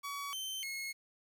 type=tone with pitch steps; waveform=sawtooth; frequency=1132 / 3095 / 2170 Hz; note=C#6 / G7 / C#7; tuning=+36 / -23 / -37 cents; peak=-35 dBFS; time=0.03-0.93 s; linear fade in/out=20 ms; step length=300 ms; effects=11-bit